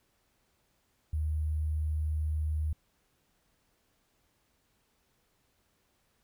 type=tone with sample-and-hold; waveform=sine; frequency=77 Hz; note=D#2; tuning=17 cents flat; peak=-28 dBFS; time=1.13-2.73 s; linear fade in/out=5 ms; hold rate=11025 Hz; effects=pink hiss -73 dBFS RMS until 6.23 s